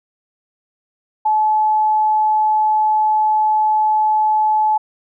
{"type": "tone", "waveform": "sine", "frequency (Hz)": 860, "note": "A5", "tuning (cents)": -40, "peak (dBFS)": -12, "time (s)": [1.25, 4.78], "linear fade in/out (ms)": 10, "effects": []}